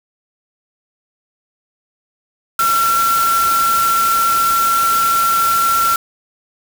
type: tone in noise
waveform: sine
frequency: 1357 Hz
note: E6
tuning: 50 cents sharp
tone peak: -12 dBFS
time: 2.59-5.96 s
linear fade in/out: 2 ms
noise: white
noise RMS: -22 dBFS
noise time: 2.59-5.96 s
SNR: +7 dB
effects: none